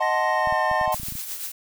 triangle chord, D# diminished seventh, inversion none, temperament equal with one note detuned, 624.1 / 740 / 880 / 1046.5 Hz, D#5 / F#5 / A5 / C6, +5 / 0 / 0 / 0 cents, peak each -24 dBFS, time 0-0.95 s, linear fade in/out 10 ms
triangle tone with pitch glide, 1864.7 to 1814.8 Hz, A#6 to A#6, 0 to -47 cents, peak -25 dBFS, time 0.02-0.86 s, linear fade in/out 5 ms, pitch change -47 cents, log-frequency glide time 0.32-0.57 s
clicks, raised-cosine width 5 ms, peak -25 dBFS, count 11, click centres 0.473 / 0.525 / 0.714 / 0.813 / 0.878 / 0.945 / 0.999 / 1.033 / 1.085 / 1.123 / 1.154 s
blue noise with tremolo, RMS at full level -30 dBFS, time 0.92-1.52 s, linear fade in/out 5 ms, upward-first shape triangle, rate 8.1 Hz, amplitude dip 55%
effects none

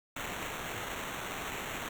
blue noise with sample-and-hold, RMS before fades -39 dBFS, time 0.16-1.89 s, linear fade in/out 5 ms, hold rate 4900 Hz, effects none

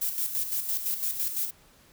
violet noise with tremolo, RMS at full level -28 dBFS, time 0.01-1.51 s, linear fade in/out 10 ms, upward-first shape square, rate 5.9 Hz, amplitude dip 55%, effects pink hiss -58 dBFS RMS until 1.92 s

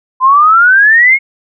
sine exponential sweep, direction up, 1016 to 2199 Hz, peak -3 dBFS, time 0.2-1.19 s, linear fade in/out 50 ms, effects none

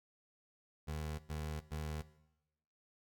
25% pulse tone bursts, 76.7 Hz, D#2, 24 cents flat, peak -35 dBFS, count 3, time 0.87-2.026 s, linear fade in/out 20 ms, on 320 ms, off 98 ms, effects noise-tail reverb RT60 0.9 s tail -17 dB re dry

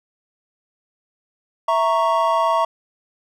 triangle chord, A# diminished, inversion second, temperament equal, 659.3 / 932.3 / 1108.7 Hz, E5 / A#5 / C#6, 0 / 0 / 0 cents, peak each -18 dBFS, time 1.68-2.65 s, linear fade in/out 5 ms, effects none

